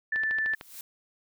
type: tone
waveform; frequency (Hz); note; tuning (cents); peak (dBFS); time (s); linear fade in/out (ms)
sine; 1760; A6; 0; -25; 0.12-0.55; 5
type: click train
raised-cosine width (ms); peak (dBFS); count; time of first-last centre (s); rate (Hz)
0.3; -23; 7; 0.16-0.611; 13.3
type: noise with exponential growth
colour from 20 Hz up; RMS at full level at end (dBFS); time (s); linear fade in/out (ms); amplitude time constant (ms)
blue; -39; 0.41-0.81; 1; 85
effects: none

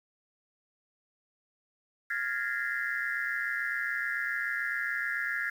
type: tone cluster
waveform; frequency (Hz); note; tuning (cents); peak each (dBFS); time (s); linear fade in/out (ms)
sine; 1405 / 1654 / 1783 / 1870 / 2058; F6 / G#6 / A6 / A#6 / C7; +10 / -8 / +22 / +5 / -29; -36 / -33 / -36 / -38 / -38; 2.1-5.5; 5
effects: tanh soft clip ceiling -19 dBFS + 9-bit

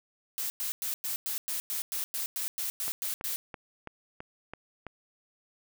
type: noise bursts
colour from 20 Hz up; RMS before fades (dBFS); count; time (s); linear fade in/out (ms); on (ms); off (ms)
blue; -33; 14; 0.38-3.36; 0; 120; 100
type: click train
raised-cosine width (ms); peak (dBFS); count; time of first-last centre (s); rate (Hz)
0.5; -24; 7; 2.88-4.867; 3.02
effects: none

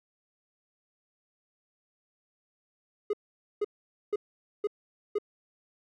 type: tone bursts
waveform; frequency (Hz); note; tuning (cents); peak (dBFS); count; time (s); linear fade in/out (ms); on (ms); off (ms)
triangle; 415.3; G#4; 0; -23; 5; 3.1-5.185; 5; 33; 480
effects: none

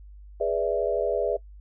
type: chord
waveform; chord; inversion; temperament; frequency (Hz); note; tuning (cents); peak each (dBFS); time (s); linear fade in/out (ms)
sine; E dominant seventh; first; equal; 415.3 / 493.9 / 587.3 / 659.3; G#4 / B4 / D5 / E5; 0 / 0 / 0 / 0; -28; 0.4-1.37; 10
effects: noise-tail reverb RT60 0.1 s tail -23 dB re dry + added 50 Hz sine -43 dBFS peak until 1.6 s

